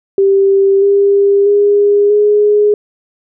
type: tone with pitch steps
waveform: sine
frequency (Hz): 392 / 400 / 408.2 / 416.5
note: G4 / G4 / G#4 / G#4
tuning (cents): 0 / +35 / -30 / +5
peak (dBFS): -6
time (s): 0.18-2.74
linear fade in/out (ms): 2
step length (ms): 640
effects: none